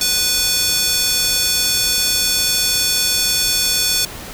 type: tone with high-pass filter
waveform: square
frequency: 493.9 Hz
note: B4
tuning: in tune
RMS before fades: -17 dBFS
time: 0.01-4.05 s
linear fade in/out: 2 ms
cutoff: 4500 Hz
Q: 1.3
effects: pink hiss -32 dBFS RMS until 4.33 s